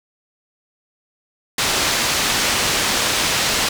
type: low-pass noise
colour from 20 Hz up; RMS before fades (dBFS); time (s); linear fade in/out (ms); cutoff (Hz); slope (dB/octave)
white; -19; 1.58-3.69; 5; 5700; 12
effects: none